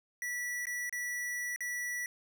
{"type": "tone with dropouts", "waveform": "square", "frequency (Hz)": 1950, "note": "B6", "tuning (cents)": -23, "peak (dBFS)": -35, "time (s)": [0.22, 2.06], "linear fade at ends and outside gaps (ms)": 1, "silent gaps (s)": [[0.655, 0.669], [0.895, 0.926], [1.561, 1.606]], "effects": []}